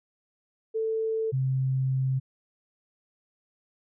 sine tone pair in turn, 443.7 / 131.91 Hz, A4 / C3, +14 / +14 cents, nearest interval octave + major sixth, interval 2100 cents, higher first, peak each -25 / -23 dBFS, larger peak second, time 0.74-1.32 / 1.32-2.2 s, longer second, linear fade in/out 20 ms, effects none

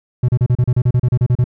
triangle tone bursts, 123.47 Hz, B2, in tune, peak -8 dBFS, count 14, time 0.23-1.442 s, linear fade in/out 5 ms, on 55 ms, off 34 ms, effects none

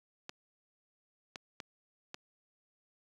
clicks, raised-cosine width 0.2 ms, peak -24 dBFS, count 4, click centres 0.294 / 1.358 / 1.602 / 2.144 s, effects high-pass 100 Hz 12 dB/octave + 10-bit

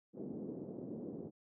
pink band-pass noise, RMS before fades -45 dBFS, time 0.13-1.31 s, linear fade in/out 50 ms, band 170 to 450 Hz, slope 24 dB/octave, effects none

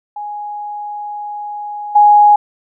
sine tone with level steps, 830.6 Hz, G#5, in tune, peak -22 / -4 dBFS, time 0.16-2.36 s, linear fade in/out 5 ms, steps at 1.95 s, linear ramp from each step 10 ms, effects none

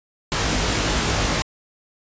pink noise with comb filter, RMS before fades -21 dBFS, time 0.32-1.42 s, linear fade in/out 0 ms, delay 19 ms, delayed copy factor +0.8, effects resampled to 16000 Hz

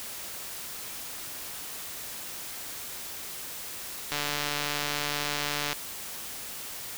click train, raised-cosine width 0.2 ms, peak -12 dBFS, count 236, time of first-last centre 4.12-5.73 s, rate 146 Hz, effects white hiss -39 dBFS RMS until 6.97 s

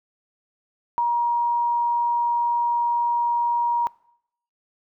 sine tone, 949 Hz, A#5, 31 cents sharp, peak -18 dBFS, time 0.98-3.87 s, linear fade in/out 0 ms, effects noise-tail reverb RT60 0.7 s tail -22 dB re dry

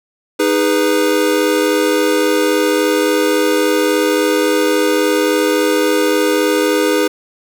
square chord, G# minor, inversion second, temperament equal with one note detuned, 311.1 / 410.3 / 493.9 Hz, D#4 / G#4 / B4, 0 / -21 / 0 cents, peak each -17 dBFS, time 0.39-7.08 s, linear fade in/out 10 ms, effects none

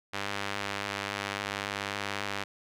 sawtooth tone with band-pass filter, 100.4 Hz, G2, 42 cents sharp, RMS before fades -35 dBFS, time 0.13-2.44 s, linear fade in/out 10 ms, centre 2300 Hz, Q 0.73, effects none

